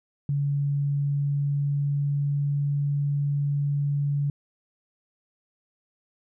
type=tone with pitch glide; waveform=sine; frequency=142.2 to 143.11 Hz; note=C#3 to D3; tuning=+45 to -44 cents; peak=-22 dBFS; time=0.29-4.3 s; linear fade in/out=2 ms; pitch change=+11 cents; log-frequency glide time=0.78-2.75 s; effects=none